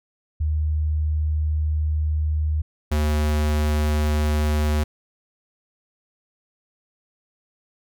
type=tone pair in turn; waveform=sine / square; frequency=76.7 / 75.43 Hz; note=D#2 / D2; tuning=-24 / +47 cents; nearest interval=unison; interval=29 cents; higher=first; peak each=-19 dBFS; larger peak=neither; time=0.4-2.62 / 2.91-4.84 s; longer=first; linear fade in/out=10 ms; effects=none